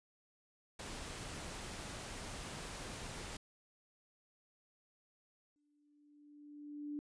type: noise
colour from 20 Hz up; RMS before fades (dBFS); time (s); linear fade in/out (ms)
pink; -46; 0.79-3.37; 5
type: tone with exponential growth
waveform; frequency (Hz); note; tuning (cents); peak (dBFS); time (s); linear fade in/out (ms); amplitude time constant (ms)
sine; 293.7; D4; 0; -38; 5.56-6.99; 0; 310
effects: resampled to 22050 Hz